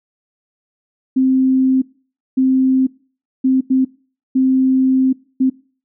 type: tone bursts at uneven times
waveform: sine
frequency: 261.6 Hz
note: C4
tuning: in tune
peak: -10 dBFS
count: 6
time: 1.16-1.82 / 2.37-2.87 / 3.44-3.61 / 3.7-3.85 / 4.35-5.13 / 5.4-5.5 s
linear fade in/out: 10 ms
effects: noise-tail reverb RT60 0.4 s tail -22 dB re dry